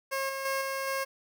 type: tone with level steps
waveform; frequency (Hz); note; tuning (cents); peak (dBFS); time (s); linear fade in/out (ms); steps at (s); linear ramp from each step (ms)
15% pulse; 540; C#5; -45; -23 / -27 / -22 / -25 / -23; 0.11-1.05; 20; 0.29 / 0.45 / 0.61 / 0.87; 5
effects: none